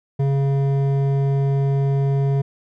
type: tone with hard clipping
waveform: sine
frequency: 138.1 Hz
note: C#3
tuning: 6 cents flat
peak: -18 dBFS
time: 0.19-2.42 s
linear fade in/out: 10 ms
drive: 10 dB
effects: none